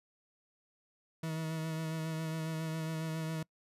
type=tone with vibrato; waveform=40% pulse; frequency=160 Hz; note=D#3; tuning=49 cents sharp; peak=-34 dBFS; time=1.23-3.43 s; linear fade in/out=5 ms; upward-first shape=sine; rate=7.3 Hz; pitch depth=24 cents each way; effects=noise-tail reverb RT60 0.1 s tail -25 dB re dry + resampled to 32000 Hz